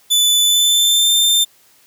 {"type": "tone with pitch glide", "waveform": "sawtooth", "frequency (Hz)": [3492, 3584], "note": ["A7", "A7"], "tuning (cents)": [-14, 31], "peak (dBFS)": -8, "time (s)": [0.1, 1.45], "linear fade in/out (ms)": 20, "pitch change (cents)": 45, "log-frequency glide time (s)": [0.41, 1.12], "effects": ["white hiss -52 dBFS RMS until 1.86 s", "high-pass 60 Hz 12 dB/octave"]}